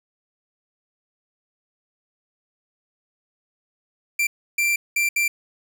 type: tone bursts at uneven times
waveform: 45% pulse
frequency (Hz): 2358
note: D7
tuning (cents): +6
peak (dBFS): -18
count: 4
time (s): 4.19-4.27 / 4.58-4.76 / 4.96-5.09 / 5.16-5.28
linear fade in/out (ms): 5
effects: none